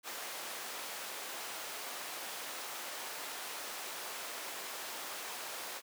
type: high-pass noise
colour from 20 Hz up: pink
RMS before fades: -43 dBFS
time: 0.03-5.82 s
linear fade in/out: 50 ms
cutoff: 600 Hz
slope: 12 dB/octave
effects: none